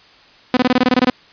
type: tone bursts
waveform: sawtooth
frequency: 251.8 Hz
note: B3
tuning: 34 cents sharp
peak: -6 dBFS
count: 11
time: 0.54-1.1 s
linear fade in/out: 2 ms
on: 30 ms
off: 23 ms
effects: white hiss -47 dBFS RMS until 1.32 s + resampled to 11025 Hz